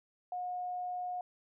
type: tone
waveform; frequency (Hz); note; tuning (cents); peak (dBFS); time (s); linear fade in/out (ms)
sine; 722; F#5; -43; -35; 0.32-1.21; 2
effects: none